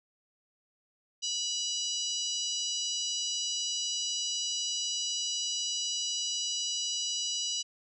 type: harmonic tone with a mistuned harmonic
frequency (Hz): 976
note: B5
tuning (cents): -21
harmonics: 3 / 4 / 5 / 6 / 7 / 8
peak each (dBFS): -35 / -38 / -37 / -36 / -43 / -44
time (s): 1.22-7.63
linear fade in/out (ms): 20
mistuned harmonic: 4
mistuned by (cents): +20
effects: none